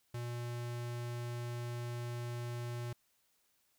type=tone; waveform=square; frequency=120 Hz; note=B2; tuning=49 cents flat; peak=-39 dBFS; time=0.14-2.93 s; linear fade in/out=5 ms; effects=white hiss -75 dBFS RMS until 3.78 s